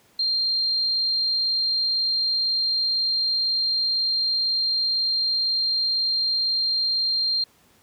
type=tone; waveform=sine; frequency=4186 Hz; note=C8; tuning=in tune; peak=-20 dBFS; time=0.19-7.44 s; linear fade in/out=5 ms; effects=pink hiss -58 dBFS RMS until 7.82 s + high-pass 80 Hz 12 dB/octave